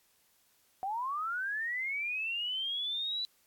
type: linear sweep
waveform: sine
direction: up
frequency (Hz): 740 to 3990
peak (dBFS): -32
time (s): 0.83-3.25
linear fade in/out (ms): 0
effects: white hiss -69 dBFS RMS until 3.46 s + AAC 64 kbps